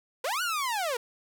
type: linear two-way sweep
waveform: sawtooth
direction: up then down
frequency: 451.2 to 1491 to 451.2 Hz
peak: -24 dBFS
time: 0.24-0.97 s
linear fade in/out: 5 ms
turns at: 0.42 s
effects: none